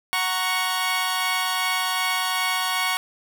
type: chord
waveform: 15% pulse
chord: F# major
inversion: none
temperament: equal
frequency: 740 / 932.3 / 1108.7 Hz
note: F#5 / A#5 / C#6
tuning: 0 / 0 / 0 cents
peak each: -21 / -22 / -18 dBFS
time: 0.13-2.97 s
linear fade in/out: 0 ms
effects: none